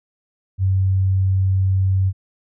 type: tone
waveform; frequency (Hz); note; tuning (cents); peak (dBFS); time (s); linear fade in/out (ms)
sine; 95.2; F#2; +50; -14; 0.58-2.13; 50
effects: none